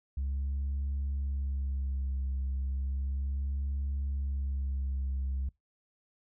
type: tone with vibrato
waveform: sine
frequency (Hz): 68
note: C#2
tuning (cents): -33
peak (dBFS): -28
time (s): 0.17-5.49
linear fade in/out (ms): 5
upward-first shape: sine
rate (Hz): 0.34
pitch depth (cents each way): 35
effects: noise-tail reverb RT60 0.2 s tail -26 dB re dry + tanh soft clip ceiling -28 dBFS